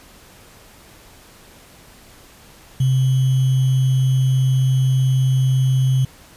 sine tone with sample-and-hold, 130.81 Hz, C3, in tune, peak -13 dBFS, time 2.8-6.05 s, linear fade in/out 5 ms, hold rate 3150 Hz, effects pink hiss -46 dBFS RMS until 6.36 s + resampled to 32000 Hz

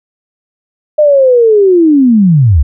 sine linear sweep, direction down, 613 to 61.74 Hz, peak -3 dBFS, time 0.98-2.63 s, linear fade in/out 10 ms, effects none

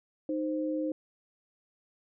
sine tone pair together, 309.6 / 522 Hz, D#4 / C5, -9 / -4 cents, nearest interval major sixth, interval 905 cents, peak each -30 / -34 dBFS, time 0.29-0.92 s, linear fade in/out 2 ms, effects none

